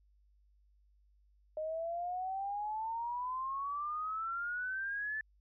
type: exponential sweep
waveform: sine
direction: up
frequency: 615 to 1760 Hz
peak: -35 dBFS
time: 1.57-5.21 s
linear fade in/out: 2 ms
effects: added 50 Hz sine -65 dBFS peak until 5.4 s